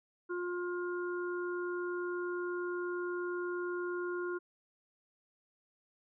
harmonic tone, 354.3 Hz, F4, 25 cents sharp, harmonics 1 / 3 / 4, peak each -35 / -45 / -42 dBFS, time 0.29-4.39 s, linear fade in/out 20 ms, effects none

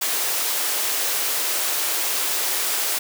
white high-pass noise, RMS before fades -23 dBFS, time 0.01-2.99 s, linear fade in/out 10 ms, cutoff 330 Hz, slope 24 dB/octave, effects none

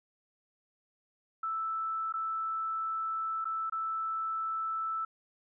sine tone with dropouts, 1318.5 Hz, E6, in tune, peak -31 dBFS, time 1.43-5.05 s, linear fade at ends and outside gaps 5 ms, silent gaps 2.125-2.138 / 3.445-3.453 / 3.698-3.722 s, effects none

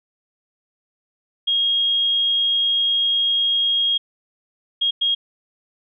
sine tone bursts at uneven times, 3264 Hz, G#7, 31 cents flat, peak -16 dBFS, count 3, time 1.47-3.98 / 4.81-4.91 / 5.01-5.15 s, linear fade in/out 10 ms, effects none

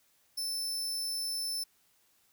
sawtooth tone, 5290 Hz, E8, 5 cents sharp, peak -30 dBFS, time 0.37-1.64 s, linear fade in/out 10 ms, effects white hiss -69 dBFS RMS until 2.32 s

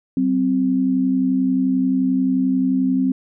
sine tone pair together, 190.21 / 261.6 Hz, F#3 / C4, +48 / 0 cents, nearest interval tritone, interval 552 cents, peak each -22 / -16 dBFS, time 0.17-3.12 s, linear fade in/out 2 ms, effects none

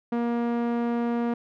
sawtooth tone with low-pass filter, 236.4 Hz, A#3, 24 cents sharp, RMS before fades -26 dBFS, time 0.12-1.34 s, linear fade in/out 5 ms, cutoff 1300 Hz, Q 0.55, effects none

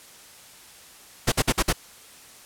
pink noise bursts, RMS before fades -20 dBFS, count 5, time 1.27-1.729 s, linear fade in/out 10 ms, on 51 ms, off 51 ms, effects white hiss -48 dBFS RMS until 2.45 s + low-pass 12000 Hz 12 dB/octave

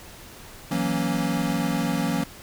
square chord, F# dominant seventh, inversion third, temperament equal, 164.81 / 185 / 233.1 / 277.2 Hz, E3 / F#3 / A#3 / C#4, 0 / 0 / 0 / 0 cents, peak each -29 dBFS, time 0.71-2.24 s, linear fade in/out 5 ms, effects pink hiss -44 dBFS RMS until 2.42 s

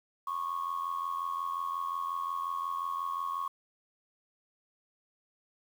sine tone with amplitude modulation, 1100 Hz, C#6, 14 cents flat, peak -27 dBFS, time 0.27-3.48 s, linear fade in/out 5 ms, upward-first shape sine, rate 85.6 Hz, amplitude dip 80%, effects tanh soft clip ceiling -26 dBFS + 9-bit

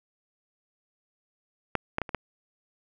clicks, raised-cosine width 0.5 ms, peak -9 / -11 / -13 / -23 / -12 dBFS, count 5, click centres 1.753 / 1.984 / 2.017 / 2.092 / 2.147 s, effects none

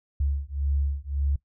sine beating tone pair, 69.4 / 71.2 Hz, C#2 / C#2, +3 / +47 cents, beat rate 1.8 Hz, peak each -27 dBFS, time 0.2-1.36 s, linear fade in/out 5 ms, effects noise-tail reverb RT60 0.1 s tail -20 dB re dry

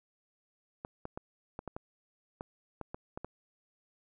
clicks, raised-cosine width 1 ms, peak -25 dBFS, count 11, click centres 0.849 / 1.054 / 1.175 / 1.591 / 1.677 / 1.765 / 2.409 / 2.813 / 2.945 / 3.175 / 3.246 s, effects none

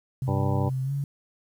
sine tone with pitch glide, 131 to 140.4 Hz, C3 to C#3, +2 to +22 cents, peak -25 dBFS, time 0.22-1.04 s, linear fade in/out 2 ms, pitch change +120 cents, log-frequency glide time 0.83-0.92 s
harmonic tone, 98 Hz, G2, in tune, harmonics 1 / 2 / 3 / 4 / 5 / 6 / 8 / 9 / 10, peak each -27 / -33 / -33 / -36 / -35 / -35 / -36 / -37 / -38 dBFS, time 0.27-0.7 s, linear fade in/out 20 ms
effects 9-bit

